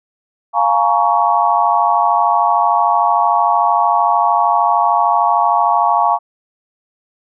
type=chord; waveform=sine; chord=Bb minor seventh; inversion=second; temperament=just; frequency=699.2 / 839.1 / 932.3 / 1118.8 Hz; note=F5 / Ab5 / Bb5 / Db6; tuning=+2 / +18 / 0 / +16 cents; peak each=-16 dBFS; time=0.53-6.19 s; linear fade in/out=50 ms; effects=none